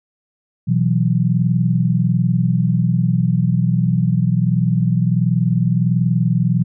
sine chord, B suspended fourth, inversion none, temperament equal, 123.47 / 164.81 / 185 Hz, B2 / E3 / F#3, 0 / 0 / 0 cents, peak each -17 / -17 / -19 dBFS, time 0.67-6.64 s, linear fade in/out 20 ms, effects none

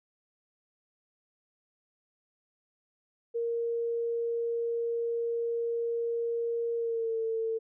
sine tone with pitch glide, 466.2 to 449.3 Hz, A#4 to A4, 0 to +36 cents, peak -28 dBFS, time 3.34-7.59 s, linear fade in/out 20 ms, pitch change -64 cents, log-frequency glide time 6.76-7.18 s, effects none

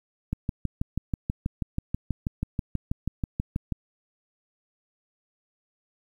click train, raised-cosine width 5 ms, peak -14 dBFS, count 22, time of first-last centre 0.33-3.723 s, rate 6.19 Hz, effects 9-bit

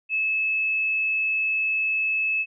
sine tone, 2600 Hz, E7, 24 cents flat, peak -21 dBFS, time 0.09-2.46 s, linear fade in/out 50 ms, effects none

